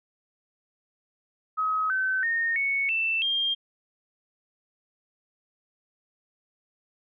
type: tone with pitch steps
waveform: sine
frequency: 1272 / 1530.2 / 1840.9 / 2215 / 2664 / 3205 Hz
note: D#6 / G6 / A#6 / C#7 / E7 / G7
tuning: +38 / -42 / -22 / -2 / +18 / +38 cents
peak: -23 dBFS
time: 1.57-3.55 s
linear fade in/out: 20 ms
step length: 330 ms
effects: none